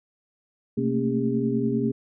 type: tone cluster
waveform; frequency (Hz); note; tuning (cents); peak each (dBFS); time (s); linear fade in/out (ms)
sine; 127.7 / 220.5 / 230.6 / 275.5 / 403.2; C3 / A3 / A#3 / C#4 / G4; -42 / +4 / -19 / -11 / +49; -30 / -31 / -25 / -28 / -28; 0.77-1.92; 10
effects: none